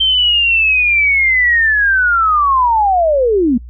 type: linear sweep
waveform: sine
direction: down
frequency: 3136 to 222.3 Hz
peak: -9 dBFS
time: 0-3.58 s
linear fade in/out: 10 ms
effects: noise-tail reverb RT60 0.1 s tail -25 dB re dry + added 60 Hz sine -29 dBFS peak until 3.69 s